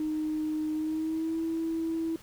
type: tone with pitch glide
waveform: sine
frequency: 308.9 to 326.3 Hz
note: D#4 to E4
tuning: -12 to -18 cents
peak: -27 dBFS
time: 0-2.16 s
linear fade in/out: 2 ms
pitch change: +94 cents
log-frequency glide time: 0.73-1.4 s
effects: tanh soft clip ceiling -23 dBFS + pink hiss -53 dBFS RMS until 2.22 s